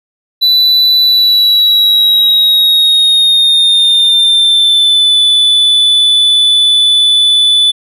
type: tone with pitch glide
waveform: triangle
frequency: 3978 to 3483 Hz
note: B7 to A7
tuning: +12 to -18 cents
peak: -4 dBFS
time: 0.41-7.72 s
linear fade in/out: 20 ms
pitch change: -230 cents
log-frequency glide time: 1.01-5.21 s
effects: none